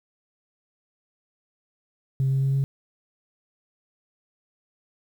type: tone with pitch steps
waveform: sine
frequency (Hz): 133.8 / 134.81 / 135.82 / 136.85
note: C3 / C#3 / C#3 / C#3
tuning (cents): +39 / -48 / -35 / -22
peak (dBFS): -18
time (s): 2.2-2.64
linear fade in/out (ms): 0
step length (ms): 110
effects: tanh soft clip ceiling -17 dBFS + 9-bit